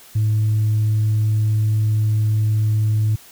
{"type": "tone", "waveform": "sine", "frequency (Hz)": 107.7, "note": "A2", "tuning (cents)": -37, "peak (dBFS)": -13, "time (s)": [0.15, 3.16], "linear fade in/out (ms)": 10, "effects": ["tanh soft clip ceiling -12 dBFS", "white hiss -45 dBFS RMS until 3.31 s"]}